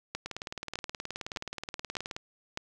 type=two click trains; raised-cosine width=0.2 ms; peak=-19 / -16 dBFS; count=37 / 5; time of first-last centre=0.26-2.165 / 0.15-2.574 s; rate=18.9 / 1.65 Hz; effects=none